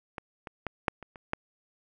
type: clicks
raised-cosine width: 0.5 ms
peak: -21 / -24 / -17 / -9 / -28 / -30 / -13 dBFS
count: 7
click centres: 0.182 / 0.472 / 0.667 / 0.882 / 1.027 / 1.158 / 1.334 s
effects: none